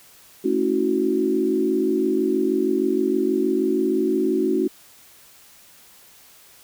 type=chord; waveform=sine; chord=F# minor seventh; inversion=first; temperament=equal with one note detuned; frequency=220 / 277.2 / 323.8 / 370 Hz; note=A3 / C#4 / E4 / F#4; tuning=0 / 0 / -31 / 0 cents; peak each=-27 / -24 / -24 / -21 dBFS; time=0.44-4.68 s; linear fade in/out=10 ms; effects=white hiss -50 dBFS RMS until 6.63 s